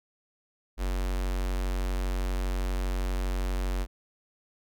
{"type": "tone with notch filter", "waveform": "square", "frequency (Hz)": 46.25, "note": "F#1", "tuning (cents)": 0, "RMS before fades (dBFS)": -29, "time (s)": [0.77, 3.87], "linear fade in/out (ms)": 50, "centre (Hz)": 120, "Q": 1.1, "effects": []}